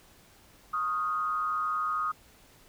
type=tone with frequency modulation; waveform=sine; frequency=1244.5 Hz; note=D#6; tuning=in tune; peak=-27 dBFS; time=0.73-2.12 s; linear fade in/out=10 ms; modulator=153 Hz; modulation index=0.55; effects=pink hiss -58 dBFS RMS until 2.68 s